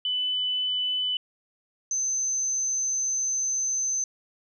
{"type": "tone pair in turn", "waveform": "sine", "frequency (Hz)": [2999, 6174], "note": ["F#7", "G8"], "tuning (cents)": [23, -27], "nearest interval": "octave + minor second", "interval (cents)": 1250, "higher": "second", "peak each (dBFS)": -24, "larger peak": "neither", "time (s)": [[0.05, 1.17], [1.91, 4.04]], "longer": "second", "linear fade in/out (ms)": 2, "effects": []}